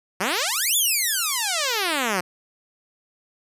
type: exponential two-way sweep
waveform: 5% pulse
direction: up then down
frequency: 173.2 to 3580 to 173.2 Hz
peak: -10 dBFS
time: 0.2-2.21 s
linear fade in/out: 10 ms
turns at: 0.76 s
effects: resampled to 32000 Hz